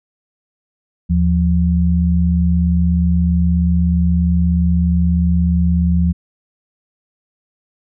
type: tone pair together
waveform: sine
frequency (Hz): 77.78 / 174.61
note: D#2 / F3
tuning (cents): 0 / 0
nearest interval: octave + major second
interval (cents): 1400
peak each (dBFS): -14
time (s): 1.09-6.13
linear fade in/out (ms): 20
effects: none